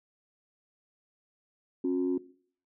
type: tone pair together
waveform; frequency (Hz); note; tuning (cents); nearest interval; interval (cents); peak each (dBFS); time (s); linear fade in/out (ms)
sine; 271.3 / 362.1; C#4 / F#4; -37 / -37; perfect fourth; 500; -27 / -29; 1.84-2.18; 5
effects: noise-tail reverb RT60 0.5 s tail -18 dB re dry + tanh soft clip ceiling -20 dBFS